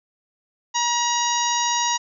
harmonic tone, 954 Hz, A#5, 40 cents sharp, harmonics 1 / 2 / 3 / 4 / 5 / 6 / 7, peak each -22 / -30 / -30 / -29 / -33 / -27 / -28 dBFS, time 0.74-1.98 s, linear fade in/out 20 ms, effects none

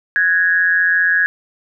sine tone with amplitude modulation, 1661.2 Hz, G#6, in tune, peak -8 dBFS, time 0.16-1.26 s, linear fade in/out 0 ms, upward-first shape sine, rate 175 Hz, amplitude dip 75%, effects none

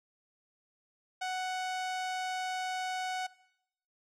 sawtooth tone, 742 Hz, F#5, 5 cents sharp, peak -29 dBFS, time 1.21-3.27 s, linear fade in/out 10 ms, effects noise-tail reverb RT60 0.8 s tail -20 dB re dry + low-pass 7000 Hz 12 dB/octave

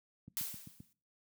click train, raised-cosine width 5 ms, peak -33 dBFS, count 5, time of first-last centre 0.28-0.804 s, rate 7.64 Hz
blue noise with exponential decay, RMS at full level -35 dBFS, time 0.37-0.93 s, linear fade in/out 0 ms, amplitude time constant 120 ms
effects noise-tail reverb RT60 0.4 s tail -21 dB re dry + high-pass 150 Hz 12 dB/octave

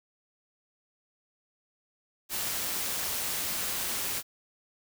white noise with amplitude modulation, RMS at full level -31 dBFS, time 2.29-4.23 s, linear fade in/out 50 ms, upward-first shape sine, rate 177 Hz, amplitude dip 25%, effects none

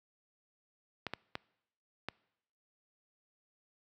clicks, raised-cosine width 0.3 ms, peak -20 dBFS, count 4, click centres 1.067 / 1.136 / 1.354 / 2.086 s, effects noise-tail reverb RT60 0.8 s tail -24 dB re dry + high-pass 80 Hz 12 dB/octave

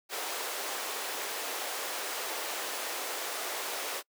pink high-pass noise, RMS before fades -36 dBFS, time 0.09-4.03 s, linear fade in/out 50 ms, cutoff 420 Hz, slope 24 dB/octave, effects noise-tail reverb RT60 0.1 s tail -26 dB re dry

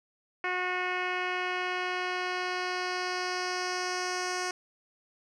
10% pulse tone with low-pass filter sweep, 363.7 Hz, F#4, 30 cents flat, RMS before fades -32 dBFS, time 0.44-4.51 s, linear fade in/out 2 ms, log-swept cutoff 2300 to 6700 Hz, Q 2.1, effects none

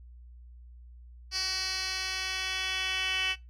10% pulse tone with band-pass filter sweep, 376.5 Hz, F#4, 30 cents sharp, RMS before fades -32 dBFS, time 1.31-3.36 s, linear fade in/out 50 ms, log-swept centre 4500 to 3000 Hz, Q 6.8, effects noise-tail reverb RT60 0.2 s tail -19 dB re dry + added 60 Hz sine -47 dBFS peak until 3.49 s

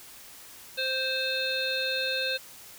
harmonic tone, 523.3 Hz, C5, in tune, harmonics 1 / 3 / 5 / 7 / 8, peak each -33 / -33 / -33 / -33 / -33 dBFS, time 0.77-2.38 s, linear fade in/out 20 ms, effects white hiss -48 dBFS RMS until 2.78 s

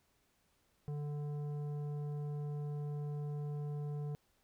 sine tone with tanh clipping, 146.83 Hz, D3, in tune, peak -39 dBFS, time 0.88-4.15 s, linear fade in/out 0 ms, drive 11 dB, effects pink hiss -75 dBFS RMS until 4.43 s

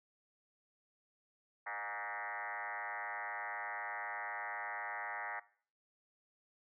sine tone with frequency modulation, 1366 Hz, F6, 39 cents flat, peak -39 dBFS, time 1.66-5.4 s, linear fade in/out 10 ms, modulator 108 Hz, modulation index 6.1, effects noise-tail reverb RT60 0.5 s tail -20 dB re dry

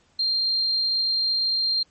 sine tone, 4186 Hz, C8, in tune, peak -20 dBFS, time 0.19-1.83 s, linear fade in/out 5 ms, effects pink hiss -62 dBFS RMS until 1.9 s + MP3 32 kbps

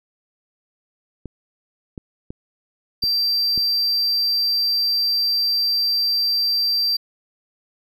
clicks, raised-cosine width 3 ms, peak -19 dBFS, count 5, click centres 1.257 / 1.978 / 2.305 / 3.038 / 3.577 s
triangle tone, 4700 Hz, D8, 1 cent sharp, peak -16 dBFS, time 3.02-6.97 s, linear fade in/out 10 ms
effects none

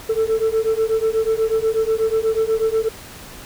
sine beating tone pair, 440 / 448.2 Hz, A4 / A4, 0 / +32 cents, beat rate 8.2 Hz, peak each -17 dBFS, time 0.09-2.89 s, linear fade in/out 10 ms, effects tanh soft clip ceiling -13 dBFS + pink hiss -38 dBFS RMS until 3.45 s

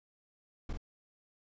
brown noise with echo, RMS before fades -36 dBFS, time 0.69-0.73 s, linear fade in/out 5 ms, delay 44 ms, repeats 1, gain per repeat -3 dB, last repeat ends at 0.774 s, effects resampled to 16000 Hz

